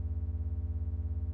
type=beating tone pair; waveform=triangle; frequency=68.8 / 85.8 Hz; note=C#2 / F2; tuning=-12 / -30 cents; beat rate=17 Hz; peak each=-33 / -32 dBFS; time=0-1.33 s; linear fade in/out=0 ms; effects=none

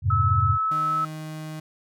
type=chord; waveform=sine; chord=F minor; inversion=none; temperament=equal; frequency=87.31 / 103.83 / 130.81 Hz; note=F2 / Ab2 / C3; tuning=0 / 0 / 0 cents; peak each=-24 / -22 / -26 dBFS; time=0.02-0.58 s; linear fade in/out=50 ms
type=tone; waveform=sine; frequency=1300 Hz; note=E6; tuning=24 cents flat; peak=-21 dBFS; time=0.1-1.05 s; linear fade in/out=5 ms
type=tone with pitch glide; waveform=35% pulse; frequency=154.3 to 155.91 Hz; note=D#3 to D#3; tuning=-14 to +4 cents; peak=-31 dBFS; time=0.71-1.6 s; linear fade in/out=5 ms; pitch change=+18 cents; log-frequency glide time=0.87-0.98 s
effects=none

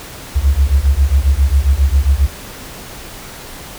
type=beating tone pair; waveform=sine; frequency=65.41 / 72.81 Hz; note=C2 / D2; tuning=0 / -14 cents; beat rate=7.4 Hz; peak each=-12 dBFS; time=0.35-2.27 s; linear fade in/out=20 ms; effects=pink hiss -32 dBFS RMS until 3.78 s

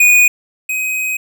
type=tone pair in turn; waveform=square; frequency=2467 / 2520 Hz; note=D#7 / D#7; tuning=-15 / +21 cents; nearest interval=unison; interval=36 cents; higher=second; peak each=-7 / -17 dBFS; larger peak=first; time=0-0.28 / 0.69-1.17 s; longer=second; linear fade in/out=5 ms; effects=none

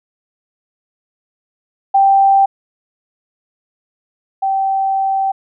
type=tone pair in turn; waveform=sine; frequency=784 / 775.9 Hz; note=G5 / G5; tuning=0 / -18 cents; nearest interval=unison; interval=18 cents; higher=first; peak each=-7 / -13 dBFS; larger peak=first; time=1.94-2.46 / 4.42-5.32 s; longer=second; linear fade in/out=10 ms; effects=none

